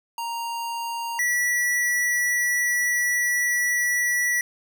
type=tone pair in turn; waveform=square; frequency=932.3 / 1949.4 Hz; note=A#5 / B6; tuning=0 / -23 cents; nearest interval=octave + minor second; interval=1277 cents; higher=second; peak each=-28 / -21 dBFS; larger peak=second; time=0.18-1.19 / 1.19-4.41 s; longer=second; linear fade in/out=2 ms; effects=none